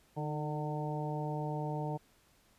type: harmonic tone with a mistuned harmonic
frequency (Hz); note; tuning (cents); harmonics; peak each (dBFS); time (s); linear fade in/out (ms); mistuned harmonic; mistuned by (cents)
150; D3; +37; 1 / 2 / 3 / 4 / 5 / 6; -36 / -43 / -43 / -44 / -43 / -43; 0.16-1.98; 20; 2; +47
effects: pink hiss -67 dBFS RMS until 2.58 s + resampled to 32000 Hz